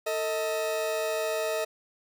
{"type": "tone pair together", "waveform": "40% pulse", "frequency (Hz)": [446.9, 633.1], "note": ["A4", "D#5"], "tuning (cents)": [27, 30], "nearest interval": "tritone", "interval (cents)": 603, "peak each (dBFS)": [-31, -28], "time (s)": [0.06, 1.65], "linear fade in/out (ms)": 10, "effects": []}